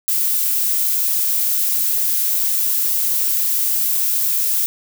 violet noise, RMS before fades -18 dBFS, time 0.08-4.66 s, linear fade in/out 0 ms, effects none

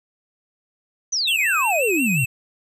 sine exponential sweep, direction down, 6272 to 116.54 Hz, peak -19 dBFS, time 1.12-2.25 s, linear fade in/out 10 ms
square tone with vibrato, 2615 Hz, E7, 15 cents flat, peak -21 dBFS, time 1.27-2.26 s, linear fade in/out 10 ms, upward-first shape sine, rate 5.6 Hz, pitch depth 81 cents each way
sine tone with exponential decay, 1568 Hz, G6, in tune, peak -28 dBFS, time 1.53-1.84 s, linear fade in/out 2 ms, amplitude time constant 66 ms
effects none

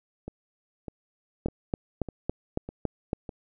two click trains, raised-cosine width 2 ms, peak -13 / -23 dBFS, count 7 / 6, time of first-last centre 1.46-3.131 / 0.28-3.292 s, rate 3.59 / 1.66 Hz, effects none

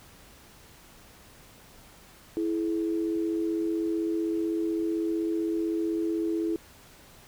sine tone pair together, 329.6 / 425.4 Hz, E4 / G#4, 0 / +42 cents, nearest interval major third, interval 442 cents, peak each -26 / -33 dBFS, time 2.37-6.56 s, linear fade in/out 0 ms, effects pink hiss -53 dBFS RMS until 7.27 s

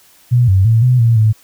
sine tone with pitch steps, 122.1 / 95.2 / 113.1 / 125.6 / 115.8 / 109.1 Hz, B2 / F#2 / A2 / B2 / A#2 / A2, -19 / +50 / +48 / +30 / -11 / -14 cents, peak -7 dBFS, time 0.31-1.33 s, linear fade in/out 20 ms, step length 170 ms, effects white hiss -48 dBFS RMS until 1.43 s

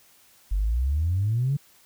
sine exponential sweep, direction up, 45.44 to 146.83 Hz, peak -20 dBFS, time 0.51-1.57 s, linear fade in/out 10 ms, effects tanh soft clip ceiling -16 dBFS + white hiss -57 dBFS RMS until 1.85 s

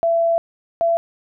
sine tone pair in turn, 670 / 672.7 Hz, E5 / E5, +28 / +35 cents, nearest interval unison, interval 7 cents, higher second, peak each -14 dBFS, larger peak neither, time 0.03-0.38 / 0.81-0.97 s, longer first, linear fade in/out 0 ms, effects none

